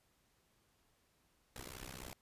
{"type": "noise with amplitude modulation", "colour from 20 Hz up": "pink", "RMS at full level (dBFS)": -45, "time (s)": [1.56, 2.13], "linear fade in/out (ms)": 0, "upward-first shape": "sine", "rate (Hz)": 63.7, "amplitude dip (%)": 100, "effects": ["pink hiss -75 dBFS RMS until 2.21 s", "resampled to 32000 Hz"]}